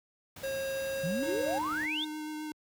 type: noise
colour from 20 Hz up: pink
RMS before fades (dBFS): -47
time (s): 0.36-1.86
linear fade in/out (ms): 5
type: tone with pitch glide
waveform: square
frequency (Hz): 540 to 546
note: C#5 to C#5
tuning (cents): -45 to -26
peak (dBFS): -33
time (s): 0.43-1.59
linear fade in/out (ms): 10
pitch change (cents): +19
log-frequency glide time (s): 0.91-1.28
type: exponential sweep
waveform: sine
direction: up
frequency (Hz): 150 to 3729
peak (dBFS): -31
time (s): 1.03-2.05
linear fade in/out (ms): 10
type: tone with vibrato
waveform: square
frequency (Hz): 306.5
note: D#4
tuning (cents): -26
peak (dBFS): -37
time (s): 1.23-2.52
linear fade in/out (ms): 2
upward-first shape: sine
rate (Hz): 7.7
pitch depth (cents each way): 11
effects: high-pass 60 Hz 12 dB/octave